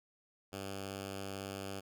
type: tone with notch filter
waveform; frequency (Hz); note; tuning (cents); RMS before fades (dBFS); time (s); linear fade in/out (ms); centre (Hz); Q
5% pulse; 98; G2; 0; -43; 0.52-1.81; 20; 980; 1.9
effects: none